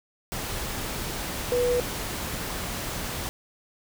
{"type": "tone in noise", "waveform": "sine", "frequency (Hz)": 490, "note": "B4", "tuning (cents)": -14, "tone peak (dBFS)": -21, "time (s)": [1.52, 1.8], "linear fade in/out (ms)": 0, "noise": "pink", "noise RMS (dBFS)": -32, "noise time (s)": [0.32, 3.29], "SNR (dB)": 8, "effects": []}